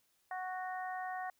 harmonic tone, 370 Hz, F#4, in tune, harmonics 2 / 3 / 4 / 5, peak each -39 / -47 / -49 / -46 dBFS, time 0.31-1.3 s, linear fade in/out 2 ms, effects white hiss -75 dBFS RMS until 1.39 s

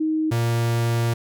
sine / 45% pulse tone pair in turn, 313.6 / 116.93 Hz, D#4 / A#2, +14 / +6 cents, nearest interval octave + perfect fourth, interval 1708 cents, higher first, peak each -19 dBFS, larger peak neither, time 0-0.31 / 0.31-1.14 s, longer second, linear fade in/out 10 ms, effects none

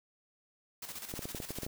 white noise with tremolo, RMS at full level -42 dBFS, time 0.82-1.67 s, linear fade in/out 5 ms, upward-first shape square, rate 15 Hz, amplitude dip 60%
clicks, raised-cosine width 2 ms, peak -26 dBFS, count 9, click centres 1.139 / 1.192 / 1.255 / 1.348 / 1.402 / 1.506 / 1.586 / 1.633 / 1.665 s
effects none

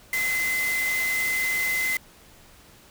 sine tone in noise, 2049 Hz, C7, 37 cents flat, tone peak -23 dBFS, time 0.13-1.97 s, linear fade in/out 2 ms, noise white, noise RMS -32 dBFS, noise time 0.13-1.97 s, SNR +6 dB, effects pink hiss -52 dBFS RMS until 2.9 s

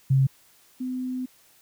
sine tone pair in turn, 134.3 / 254.7 Hz, C3 / C4, +46 / -46 cents, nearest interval major seventh, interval 1108 cents, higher second, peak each -16 / -27 dBFS, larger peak first, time 0.1-0.27 / 0.8-1.26 s, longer second, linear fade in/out 10 ms, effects white hiss -58 dBFS RMS until 1.61 s

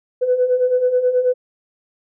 sine beating tone pair, 493.9 / 503.2 Hz, B4 / B4, 0 / +32 cents, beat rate 9.3 Hz, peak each -20 / -14 dBFS, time 0.21-1.34 s, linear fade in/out 20 ms, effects tanh soft clip ceiling -7 dBFS

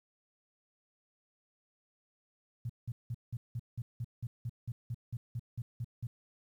sine tone bursts, 118.5 Hz, A#2, 29 cents sharp, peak -34 dBFS, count 16, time 2.65-6.07 s, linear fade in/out 5 ms, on 45 ms, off 180 ms, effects 11-bit

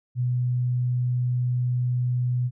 sine tone, 124 Hz, B2, 7 cents sharp, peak -21 dBFS, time 0.15-2.51 s, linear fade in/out 50 ms, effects none

